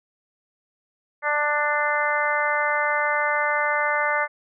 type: harmonic tone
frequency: 295.5 Hz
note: D4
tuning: 11 cents sharp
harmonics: 2 / 3 / 4 / 5 / 6 / 7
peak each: -27 / -27 / -27 / -27 / -27 / -27 dBFS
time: 1.22-4.28 s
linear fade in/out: 50 ms
effects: none